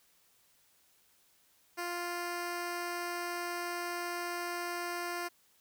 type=tone; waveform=10% pulse; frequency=349.2 Hz; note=F4; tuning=in tune; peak=-27 dBFS; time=1.77-5.29 s; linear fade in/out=20 ms; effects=white hiss -68 dBFS RMS until 5.6 s